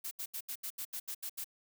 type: noise bursts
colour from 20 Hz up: blue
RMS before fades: -40 dBFS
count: 10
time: 0.04-1.444 s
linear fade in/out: 10 ms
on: 72 ms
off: 76 ms
effects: none